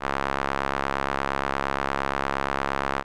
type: tone with band-pass filter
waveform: sawtooth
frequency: 68.6 Hz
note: C#2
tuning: 17 cents flat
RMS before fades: -27 dBFS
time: 0-3.04 s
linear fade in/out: 50 ms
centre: 1200 Hz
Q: 1.3
effects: none